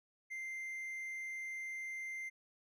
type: tone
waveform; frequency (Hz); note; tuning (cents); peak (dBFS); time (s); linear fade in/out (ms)
triangle; 2089; C7; -3; -39; 0.3-2.3; 20
effects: none